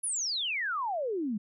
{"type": "exponential sweep", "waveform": "sine", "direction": "down", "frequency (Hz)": [10820, 196.4], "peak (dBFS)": -29, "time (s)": [0.03, 1.38], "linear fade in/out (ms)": 10, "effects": []}